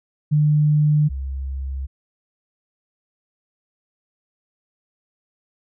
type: tone pair in turn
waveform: sine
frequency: 150 / 67.17 Hz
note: D3 / C2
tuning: +37 / +46 cents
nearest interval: octave + major second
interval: 1391 cents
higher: first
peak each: -13 / -24 dBFS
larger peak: first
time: 0.31-1.09 / 1.09-1.87 s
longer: neither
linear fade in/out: 20 ms
effects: none